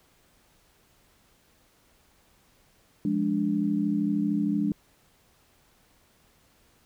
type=chord; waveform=sine; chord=D diminished; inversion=first; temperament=equal with one note detuned; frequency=174.61 / 207.7 / 292.1 Hz; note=F3 / Ab3 / D4; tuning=0 / 0 / -9 cents; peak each=-31 / -26 / -27 dBFS; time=3.05-4.72 s; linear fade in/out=2 ms; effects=pink hiss -63 dBFS RMS until 6.85 s